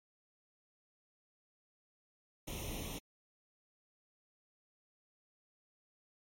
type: noise with comb filter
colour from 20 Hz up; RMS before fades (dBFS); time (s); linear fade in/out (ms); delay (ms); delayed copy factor
pink; -42; 2.47-2.99; 10; 0.32; +0.85
effects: MP3 64 kbps